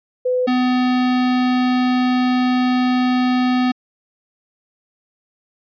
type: tone pair in turn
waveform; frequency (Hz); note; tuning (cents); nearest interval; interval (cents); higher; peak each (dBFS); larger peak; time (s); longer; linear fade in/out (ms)
sine / square; 503 / 251.5; B4 / B3; +32 / +32; octave; 1200; first; -15; neither; 0.25-0.47 / 0.47-3.72; second; 10
effects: resampled to 11025 Hz